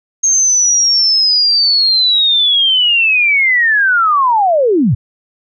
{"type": "linear sweep", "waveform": "sine", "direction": "down", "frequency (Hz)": [6450, 92.9], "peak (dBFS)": -8, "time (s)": [0.23, 4.95], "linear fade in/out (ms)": 10, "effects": []}